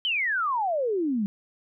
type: exponential sweep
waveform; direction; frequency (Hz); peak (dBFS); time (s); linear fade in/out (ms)
sine; down; 3136 to 193.2; -23; 0.05-1.26; 0
effects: none